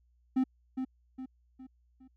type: tone with echo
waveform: triangle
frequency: 260 Hz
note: C4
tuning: 11 cents flat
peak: -22 dBFS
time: 0.36-0.44 s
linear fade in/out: 10 ms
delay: 410 ms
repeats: 4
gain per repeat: -7 dB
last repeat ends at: 2.08 s
effects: added 60 Hz sine -65 dBFS peak until 2.16 s